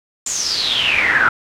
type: noise with band-pass filter sweep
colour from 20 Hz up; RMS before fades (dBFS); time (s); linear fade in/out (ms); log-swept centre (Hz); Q
brown; -17; 0.26-1.29; 5; 7400 to 1400; 9.8
effects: none